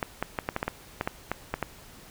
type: clicks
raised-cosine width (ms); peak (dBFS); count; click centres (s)
0.5; -12; 12; 0.028 / 0.226 / 0.388 / 0.489 / 0.564 / 0.629 / 0.68 / 1.011 / 1.075 / 1.316 / 1.54 / 1.627
effects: pink hiss -50 dBFS RMS until 2.1 s